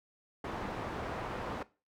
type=low-pass noise; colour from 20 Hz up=white; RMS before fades=-39 dBFS; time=0.44-1.63 s; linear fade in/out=5 ms; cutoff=980 Hz; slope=12 dB/octave; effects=noise-tail reverb RT60 0.3 s tail -18 dB re dry